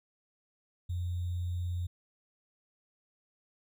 sine tone with sample-and-hold, 88.3 Hz, F2, 20 cents sharp, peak -31 dBFS, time 0.89-1.87 s, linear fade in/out 10 ms, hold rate 3675 Hz, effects none

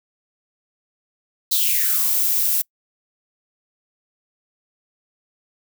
violet noise with high-pass filter sweep, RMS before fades -19 dBFS, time 1.51-2.62 s, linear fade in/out 10 ms, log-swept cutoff 4100 to 210 Hz, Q 5.7, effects noise-tail reverb RT60 0.1 s tail -26 dB re dry

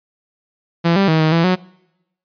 sawtooth tone with pitch steps, 168.8 / 196.3 / 159.2 / 157.2 / 166.7 / 183.5 Hz, E3 / G3 / D#3 / D#3 / E3 / F#3, +41 / +3 / +40 / +18 / +20 / -14 cents, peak -8 dBFS, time 0.84-1.56 s, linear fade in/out 20 ms, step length 120 ms, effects noise-tail reverb RT60 0.9 s tail -25 dB re dry + resampled to 11025 Hz

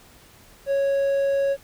triangle tone, 553 Hz, C#5, 4 cents flat, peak -17 dBFS, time 0.66-1.57 s, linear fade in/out 50 ms, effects pink hiss -51 dBFS RMS until 1.63 s

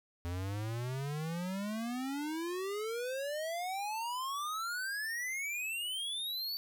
square exponential sweep, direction up, 84.9 to 4577 Hz, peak -36 dBFS, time 0.25-6.57 s, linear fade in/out 0 ms, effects none

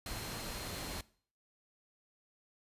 sine tone in noise, 4186 Hz, C8, in tune, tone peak -50 dBFS, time 0.06-1.01 s, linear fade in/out 2 ms, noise pink, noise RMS -42 dBFS, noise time 0.06-1.01 s, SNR -11 dB, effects noise-tail reverb RT60 0.5 s tail -21 dB re dry + resampled to 32000 Hz

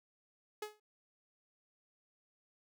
sawtooth tone with exponential decay, 423.1 Hz, G#4, 32 cents sharp, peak -33 dBFS, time 0.62-0.8 s, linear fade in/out 5 ms, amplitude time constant 37 ms, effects none

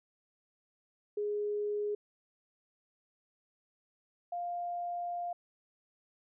sine tone pair in turn, 415.3 / 700.3 Hz, G#4 / F5, 0 / +5 cents, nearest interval major sixth, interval 905 cents, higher second, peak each -31 / -34 dBFS, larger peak first, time 1.17-1.95 / 4.32-5.33 s, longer second, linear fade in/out 5 ms, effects none

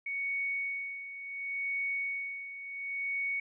sine tone with tremolo, 2228 Hz, C#7, 8 cents sharp, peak -30 dBFS, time 0.06-3.4 s, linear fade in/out 5 ms, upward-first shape sine, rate 0.7 Hz, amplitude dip 70%, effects none

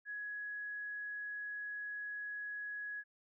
sine tone, 1675 Hz, G#6, 14 cents sharp, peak -40 dBFS, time 0.05-3.04 s, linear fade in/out 50 ms, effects none

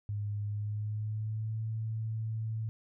sine tone with pitch glide, 103.4 to 110.82 Hz, G#2 to A2, -7 to +13 cents, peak -32 dBFS, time 0.09-2.69 s, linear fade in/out 0 ms, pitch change +120 cents, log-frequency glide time 0.45-1.63 s, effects none

